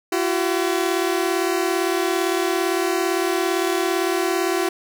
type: tone pair together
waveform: sawtooth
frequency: 340 / 377.7 Hz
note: F4 / F#4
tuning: -46 / +36 cents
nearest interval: major second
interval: 182 cents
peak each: -18 dBFS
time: 0.12-4.69 s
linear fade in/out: 5 ms
effects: none